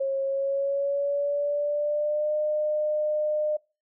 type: tone with pitch glide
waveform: sine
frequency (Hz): 543 to 606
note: C#5 to D#5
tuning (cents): -36 to -46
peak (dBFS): -23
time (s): 0-3.57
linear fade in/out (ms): 10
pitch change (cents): +190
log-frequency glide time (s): 0.23-2.34
effects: noise-tail reverb RT60 0.3 s tail -23 dB re dry